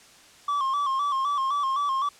triangle tone with vibrato, 1108.7 Hz, C#6, in tune, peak -21 dBFS, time 0.48-2.09 s, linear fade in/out 5 ms, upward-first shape square, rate 3.9 Hz, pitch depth 66 cents each way, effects white hiss -52 dBFS RMS until 2.19 s + low-pass 8000 Hz 12 dB/octave

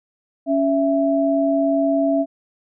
sine tone pair together, 279.3 / 662.4 Hz, C#4 / E5, +13 / +8 cents, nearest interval octave + minor third, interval 1495 cents, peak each -18 dBFS, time 0.46-2.26 s, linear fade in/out 50 ms, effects none

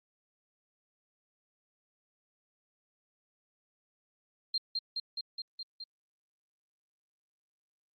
sine tone with echo, 4186 Hz, C8, in tune, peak -28 dBFS, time 4.54-4.58 s, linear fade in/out 5 ms, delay 210 ms, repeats 6, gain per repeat -2 dB, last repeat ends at 5.84 s, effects Opus 48 kbps

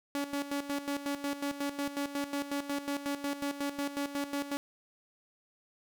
sawtooth tone with tremolo, 283.4 Hz, C#4, 38 cents sharp, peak -27 dBFS, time 0.15-4.57 s, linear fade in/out 0 ms, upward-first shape square, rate 5.5 Hz, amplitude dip 70%, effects none

